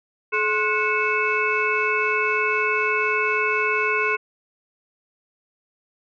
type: tone cluster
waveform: sine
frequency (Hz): 428.5 / 1059 / 1462 / 2207 / 2614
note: A4 / C6 / F#6 / C#7 / E7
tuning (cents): -46 / +21 / -21 / -8 / -15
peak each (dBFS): -25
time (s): 0.32-4.17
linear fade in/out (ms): 20
effects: tanh soft clip ceiling -8 dBFS